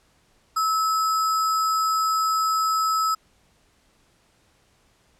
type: tone with sample-and-hold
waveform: sine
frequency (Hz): 1300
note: E6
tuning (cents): -24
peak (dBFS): -19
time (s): 0.56-3.15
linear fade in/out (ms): 10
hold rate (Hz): 6300
effects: pink hiss -62 dBFS RMS until 5.19 s + low-pass 10000 Hz 12 dB/octave